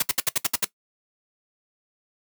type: noise bursts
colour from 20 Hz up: white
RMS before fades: -21 dBFS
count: 8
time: 0-0.647 s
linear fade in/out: 5 ms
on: 24 ms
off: 65 ms
effects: noise-tail reverb RT60 0.1 s tail -17 dB re dry + high-pass 100 Hz 12 dB/octave